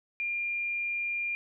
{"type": "tone", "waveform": "sine", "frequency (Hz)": 2400, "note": "D7", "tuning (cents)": 37, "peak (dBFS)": -29, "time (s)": [0.2, 1.35], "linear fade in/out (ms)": 0, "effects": []}